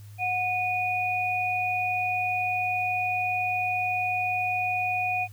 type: tone pair together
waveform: sine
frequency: 731 / 2465 Hz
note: F#5 / D#7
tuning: -21 / -17 cents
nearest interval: octave + major sixth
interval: 2104 cents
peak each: -27 dBFS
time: 0.18-5.28 s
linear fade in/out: 50 ms
effects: added 103 Hz sine -42 dBFS peak until 5.32 s + white hiss -58 dBFS RMS until 5.32 s